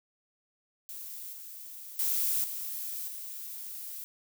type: noise with level steps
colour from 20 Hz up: violet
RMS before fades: -42 / -45 / -29 / -37 / -41 dBFS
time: 0.89-4.04 s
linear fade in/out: 0 ms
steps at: 1.33 / 1.99 / 2.44 / 3.08 s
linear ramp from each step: 2 ms
effects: none